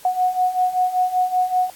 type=beating tone pair; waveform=sine; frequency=730 / 735.2 Hz; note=F#5 / F#5; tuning=-24 / -11 cents; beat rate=5.2 Hz; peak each=-22 / -18 dBFS; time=0.05-1.7 s; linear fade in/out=2 ms; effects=white hiss -45 dBFS RMS until 1.75 s + AAC 64 kbps